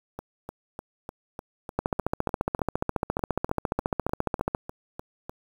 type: two click trains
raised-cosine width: 1 ms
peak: -10 / -21 dBFS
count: 41 / 18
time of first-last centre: 1.79-4.549 / 0.19-5.295 s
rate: 14.5 / 3.33 Hz
effects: 7-bit